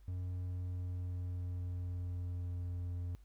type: tone with pitch glide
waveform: triangle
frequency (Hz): 90.5 to 88.23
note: F#2 to F2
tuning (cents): -38 to +18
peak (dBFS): -35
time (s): 0.08-3.15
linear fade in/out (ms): 0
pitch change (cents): -44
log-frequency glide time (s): 0.26-2.98
effects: added 50 Hz sine -56 dBFS peak until 3.24 s + pink hiss -75 dBFS RMS until 3.24 s